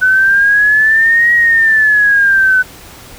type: exponential two-way sweep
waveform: sine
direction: up then down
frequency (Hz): 1500 to 1905 to 1500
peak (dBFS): -6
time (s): 0.01-2.63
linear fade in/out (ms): 20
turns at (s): 1.33
effects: pink hiss -35 dBFS RMS until 3.18 s